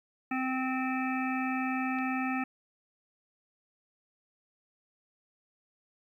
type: harmonic tone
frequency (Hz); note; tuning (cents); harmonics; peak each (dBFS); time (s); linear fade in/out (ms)
259.7; C4; -13; 1 / 3 / 5 / 7 / 9 / 10; -31 / -36 / -38 / -39 / -41 / -41; 0.31-2.44; 5
type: click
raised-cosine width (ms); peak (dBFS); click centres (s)
0.3; -32; 1.987
effects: 11-bit